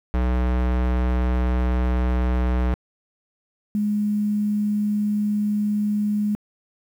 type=tone pair in turn; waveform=square / sine; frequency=62 / 208.5 Hz; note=B1 / G#3; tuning=+7 / +7 cents; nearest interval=octave + major sixth; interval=2100 cents; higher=second; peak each=-19 / -19 dBFS; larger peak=neither; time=0.14-2.74 / 3.75-6.35 s; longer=neither; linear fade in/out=0 ms; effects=low-pass 2000 Hz 12 dB/octave + 8-bit